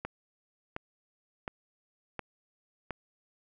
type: click train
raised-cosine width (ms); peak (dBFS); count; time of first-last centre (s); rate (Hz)
0.5; -20; 5; 0.05-2.907; 1.4
effects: none

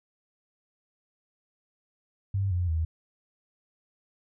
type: tone with pitch steps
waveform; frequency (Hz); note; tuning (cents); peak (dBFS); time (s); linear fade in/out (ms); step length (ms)
sine; 98 / 88.83 / 80.53; G2 / F2 / E2; 0 / +30 / -40; -24; 2.34-2.85; 5; 170
effects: none

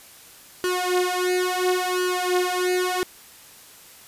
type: tone with flanger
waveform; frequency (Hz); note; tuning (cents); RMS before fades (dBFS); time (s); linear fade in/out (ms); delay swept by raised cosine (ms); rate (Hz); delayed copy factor
sawtooth; 363.4; F#4; -31; -23; 0.64-3.03; 0; 0.66 to 5.06; 0.72; +0.9
effects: white hiss -47 dBFS RMS until 4.07 s + resampled to 32000 Hz

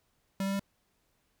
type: tone with pitch steps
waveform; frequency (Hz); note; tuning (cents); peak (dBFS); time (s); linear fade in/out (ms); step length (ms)
square; 194.2 / 195.89 / 197.59; G3 / G3 / G3; -16 / -1 / +14; -30; 0.4-0.595; 2; 65
effects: pink hiss -74 dBFS RMS until 1.4 s

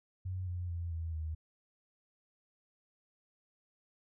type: tone with pitch steps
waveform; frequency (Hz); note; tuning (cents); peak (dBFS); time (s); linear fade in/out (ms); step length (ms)
sine; 92.5 / 88.89 / 85.41 / 82.08 / 78.87; F#2 / F2 / F2 / E2 / D#2; 0 / +31 / -38 / -7 / +24; -35; 0.25-1.35; 10; 220
effects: none

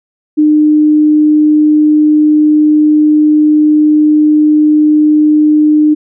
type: tone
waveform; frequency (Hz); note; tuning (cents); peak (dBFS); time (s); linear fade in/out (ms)
sine; 303.2; D#4; -45; -4; 0.37-5.95; 20
effects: none

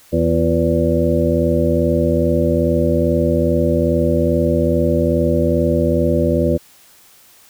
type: harmonic tone with a mistuned harmonic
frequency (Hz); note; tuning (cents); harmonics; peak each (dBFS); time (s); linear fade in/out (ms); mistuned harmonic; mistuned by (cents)
82.41; E2; 0; 1 / 2 / 3 / 4 / 6 / 7; -20 / -20 / -20 / -20 / -20 / -20; 0.12-6.58; 20; 4; +82
effects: white hiss -48 dBFS RMS until 7.49 s

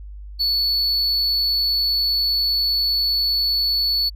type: tone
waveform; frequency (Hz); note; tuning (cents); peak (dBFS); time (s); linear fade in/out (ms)
triangle; 4435; C#8; 0; -16; 0.39-4.1; 20
effects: added 50 Hz sine -33 dBFS peak until 4.15 s

